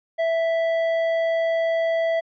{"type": "tone with tanh clipping", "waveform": "triangle", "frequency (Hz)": 659.3, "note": "E5", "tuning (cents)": 0, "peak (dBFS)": -21, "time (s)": [0.18, 2.21], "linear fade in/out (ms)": 20, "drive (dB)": 16, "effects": ["low-pass 3000 Hz 12 dB/octave"]}